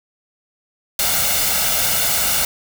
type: noise with comb filter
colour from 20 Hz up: white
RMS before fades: -18 dBFS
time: 0.99-2.45 s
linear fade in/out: 2 ms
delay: 1.4 ms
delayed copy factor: +0.6
effects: none